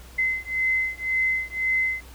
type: beating tone pair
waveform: sine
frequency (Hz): 2053 / 2054.9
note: C7 / C7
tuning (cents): -33 / -32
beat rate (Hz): 1.9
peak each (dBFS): -25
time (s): 0.18-2.01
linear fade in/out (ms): 10
effects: added 61 Hz sine -44 dBFS peak until 2.14 s + pink hiss -49 dBFS RMS until 2.14 s